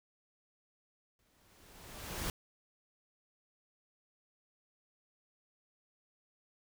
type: noise with exponential growth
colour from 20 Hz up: pink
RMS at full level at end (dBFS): -36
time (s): 1.19-2.3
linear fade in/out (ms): 1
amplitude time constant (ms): 240
effects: none